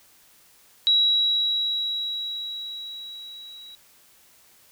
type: tone with level ramp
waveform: sine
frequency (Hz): 3881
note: B7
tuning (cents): -31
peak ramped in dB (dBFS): -15 to -41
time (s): 0.87-3.75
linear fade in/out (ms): 0
effects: white hiss -56 dBFS RMS until 4.71 s